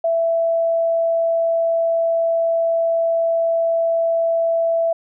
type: tone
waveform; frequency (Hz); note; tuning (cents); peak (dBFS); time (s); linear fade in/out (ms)
sine; 664; E5; +12; -15; 0.04-4.93; 5
effects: none